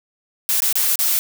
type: noise with dropouts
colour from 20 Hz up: blue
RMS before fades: -18 dBFS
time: 0.49-1.19 s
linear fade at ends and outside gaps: 0 ms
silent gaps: 0.603-0.621 / 0.727-0.755 / 0.956-0.99 s
effects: none